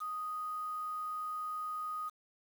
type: tone with quantisation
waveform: sine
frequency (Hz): 1244.5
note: D#6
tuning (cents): 0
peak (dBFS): -36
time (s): 0-2.1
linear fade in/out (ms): 20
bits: 9
effects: none